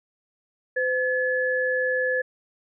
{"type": "tone pair together", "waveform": "sine", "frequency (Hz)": [510.1, 1713], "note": ["C5", "A6"], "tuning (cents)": [-44, -47], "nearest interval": "octave + major sixth", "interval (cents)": 2097, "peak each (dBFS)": -24, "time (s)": [0.76, 2.22], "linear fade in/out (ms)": 10, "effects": []}